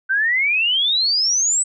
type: exponential sweep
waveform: sine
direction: up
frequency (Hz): 1519 to 8110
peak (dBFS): -15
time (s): 0.09-1.64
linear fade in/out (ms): 20
effects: none